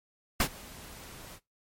pink noise with ADSR envelope, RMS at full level -23 dBFS, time 0.4-1.4 s, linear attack 4 ms, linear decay 74 ms, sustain -24 dB, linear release 58 ms, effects noise-tail reverb RT60 0.2 s tail -21 dB re dry + MP3 64 kbps

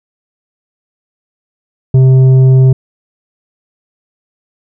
sine tone with tanh clipping, 130.81 Hz, C3, in tune, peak -4 dBFS, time 1.94-2.73 s, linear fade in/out 5 ms, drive 7 dB, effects none

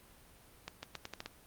accelerating click train, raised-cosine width 0.2 ms, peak -23 dBFS, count 7, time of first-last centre 0.68-1.26 s, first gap 150 ms, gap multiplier 0.82, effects pink hiss -60 dBFS RMS until 1.46 s + Opus 32 kbps

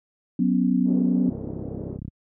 sine chord, F# suspended fourth, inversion none, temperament equal, 185 / 246.9 / 277.2 Hz, F#3 / B3 / C#4, 0 / 0 / 0 cents, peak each -22 / -21 / -25 dBFS, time 0.39-1.3 s, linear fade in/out 5 ms
white band-pass noise, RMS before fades -36 dBFS, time 0.84-1.99 s, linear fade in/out 50 ms, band 170 to 450 Hz, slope 24 dB/octave
click train, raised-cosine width 5 ms, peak -20 dBFS, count 27, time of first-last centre 1.29-2.08 s, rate 32.9 Hz
effects high-pass 80 Hz 12 dB/octave

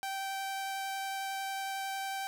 sawtooth tone with vibrato, 778 Hz, G5, 13 cents flat, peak -31 dBFS, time 0.03-2.27 s, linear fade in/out 0 ms, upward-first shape triangle, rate 11 Hz, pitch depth 8 cents each way, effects none

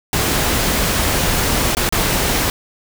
pink noise with dropouts, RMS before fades -17 dBFS, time 0.13-2.5 s, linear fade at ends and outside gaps 1 ms, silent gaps 1.75-1.769 / 1.891-1.924 s, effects none

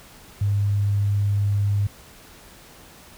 sine tone, 101.4 Hz, G#2, 41 cents flat, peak -18 dBFS, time 0.41-1.87 s, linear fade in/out 5 ms, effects pink hiss -47 dBFS RMS until 3.17 s

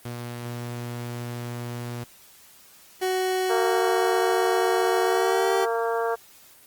sawtooth tone, 120 Hz, B2, 49 cents flat, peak -27 dBFS, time 0.05-2.04 s, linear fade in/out 5 ms
30% pulse tone with pitch glide, 372.6 to 386.9 Hz, F#4 to G4, +12 to -23 cents, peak -20 dBFS, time 3.01-5.66 s, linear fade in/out 20 ms, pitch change +65 cents, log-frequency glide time 5.04-5.54 s
harmonic tone, 230 Hz, A#3, 23 cents flat, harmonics 2 / 3 / 4 / 5 / 6 / 7, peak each -25 / -29 / -31 / -33 / -35 / -36 dBFS, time 3.49-6.16 s, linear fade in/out 20 ms
effects white hiss -52 dBFS RMS until 6.66 s + Opus 24 kbps

